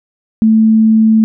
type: tone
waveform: sine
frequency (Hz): 220.4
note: A3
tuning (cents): +3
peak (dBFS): -5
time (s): 0.42-1.24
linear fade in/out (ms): 0
effects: none